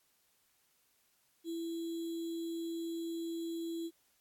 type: tone with sample-and-hold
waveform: sine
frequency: 332.6 Hz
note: E4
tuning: 16 cents sharp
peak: -36 dBFS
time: 1.44-3.91 s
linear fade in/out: 50 ms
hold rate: 3675 Hz
effects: white hiss -73 dBFS RMS until 4.2 s + AAC 64 kbps